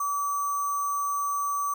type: tone with sample-and-hold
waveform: sine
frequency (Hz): 1146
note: D6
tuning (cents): -43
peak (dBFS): -25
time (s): 0-1.74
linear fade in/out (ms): 5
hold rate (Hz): 7350
effects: none